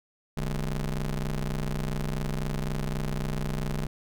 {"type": "ring-modulated tone", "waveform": "30% pulse", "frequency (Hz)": 63.5, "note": "B1", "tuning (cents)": 49, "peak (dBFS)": -22, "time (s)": [0.37, 3.87], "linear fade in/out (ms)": 5, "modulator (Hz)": 83.2, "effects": []}